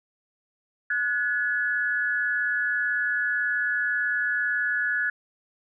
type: tone pair together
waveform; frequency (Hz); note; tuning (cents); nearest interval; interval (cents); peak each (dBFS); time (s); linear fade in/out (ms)
sine; 1464.8 / 1703; F#6 / G#6; -18 / +43; minor third; 261; -26 / -25; 0.9-5.1; 5
effects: none